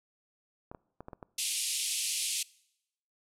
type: clicks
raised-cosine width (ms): 1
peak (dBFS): -29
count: 6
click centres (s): 0.715 / 0.748 / 1.006 / 1.084 / 1.132 / 1.228
type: band-pass noise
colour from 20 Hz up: white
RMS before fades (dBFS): -33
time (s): 1.38-2.43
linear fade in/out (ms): 5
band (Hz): 2400 to 11000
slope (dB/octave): 48
effects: noise-tail reverb RT60 0.8 s tail -23 dB re dry